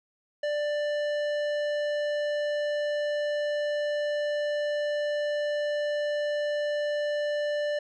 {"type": "tone with tanh clipping", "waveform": "triangle", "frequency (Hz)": 590, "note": "D5", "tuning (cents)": 8, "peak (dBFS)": -28, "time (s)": [0.43, 7.79], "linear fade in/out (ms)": 5, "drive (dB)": 18, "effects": []}